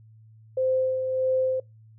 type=tone with tremolo; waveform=sine; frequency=519 Hz; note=C5; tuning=14 cents flat; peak=-20 dBFS; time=0.57-1.6 s; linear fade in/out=5 ms; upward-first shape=sine; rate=1.6 Hz; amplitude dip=45%; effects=noise-tail reverb RT60 0.2 s tail -23 dB re dry + added 110 Hz sine -49 dBFS peak until 1.98 s